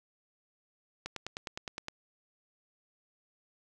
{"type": "click train", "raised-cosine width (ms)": 0.2, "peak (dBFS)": -20, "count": 9, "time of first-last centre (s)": [1.06, 1.884], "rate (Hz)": 9.71, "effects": []}